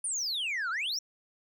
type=exponential two-way sweep; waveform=sine; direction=down then up; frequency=9790 to 1300 to 5930 Hz; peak=-27 dBFS; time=0.04-0.99 s; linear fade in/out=5 ms; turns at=0.7 s; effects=tanh soft clip ceiling -29 dBFS